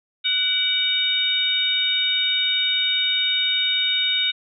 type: harmonic tone with a mistuned harmonic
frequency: 741 Hz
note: F#5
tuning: 2 cents sharp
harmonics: 2 / 3 / 4 / 5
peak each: -32 / -26 / -25 / -20 dBFS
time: 0.24-4.32 s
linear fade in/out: 20 ms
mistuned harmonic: 3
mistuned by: +54 cents
effects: none